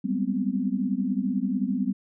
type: tone cluster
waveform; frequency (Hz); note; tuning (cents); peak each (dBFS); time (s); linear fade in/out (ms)
sine; 191.9 / 203.2 / 245.7 / 261.4; G3 / G#3 / B3 / C4; -37 / -38 / -9 / -1; -29; 0.04-1.93; 10
effects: none